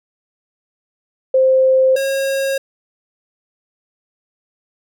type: tone pair in turn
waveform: sine / square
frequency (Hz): 523.3 / 543.1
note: C5 / C#5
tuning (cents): 0 / -36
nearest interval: minor second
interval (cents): 64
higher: second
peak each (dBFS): -9 / -17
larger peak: first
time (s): 1.34-1.96 / 1.96-2.58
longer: neither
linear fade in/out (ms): 5
effects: none